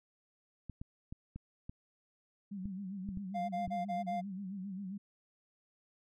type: clicks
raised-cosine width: 5 ms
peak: -31 dBFS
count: 9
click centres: 0.697 / 0.815 / 1.125 / 1.36 / 1.695 / 2.656 / 3.089 / 3.173 / 3.677 s
type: tone with vibrato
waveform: sine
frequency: 193.2 Hz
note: G3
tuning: 25 cents flat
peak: -39 dBFS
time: 2.51-4.98 s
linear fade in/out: 10 ms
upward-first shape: sine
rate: 7.5 Hz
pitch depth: 97 cents each way
type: tone bursts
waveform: triangle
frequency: 699 Hz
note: F5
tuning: 1 cent sharp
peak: -32 dBFS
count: 5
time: 3.34-4.214 s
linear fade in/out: 20 ms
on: 150 ms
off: 31 ms
effects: none